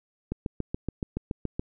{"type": "click train", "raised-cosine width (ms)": 3, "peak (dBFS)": -16, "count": 10, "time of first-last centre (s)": [0.32, 1.595], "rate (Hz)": 7.06, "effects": []}